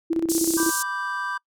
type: tone with tremolo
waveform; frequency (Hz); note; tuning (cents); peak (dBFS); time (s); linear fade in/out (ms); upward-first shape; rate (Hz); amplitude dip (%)
sine; 329.6; E4; 0; -18; 0.1-0.71; 10; square; 16; 65
type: band-pass noise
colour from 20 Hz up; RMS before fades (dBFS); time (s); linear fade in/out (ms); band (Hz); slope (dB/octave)
pink; -27; 0.29-0.83; 10; 5800 to 12000; 24
type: chord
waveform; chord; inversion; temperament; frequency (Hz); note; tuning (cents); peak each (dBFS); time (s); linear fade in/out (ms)
triangle; G major; first; equal; 987.8 / 1174.7 / 1568; B5 / D6 / G6; 0 / 0 / 0; -30 / -29 / -27; 0.57-1.38; 10
effects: noise-tail reverb RT60 0.1 s tail -25 dB re dry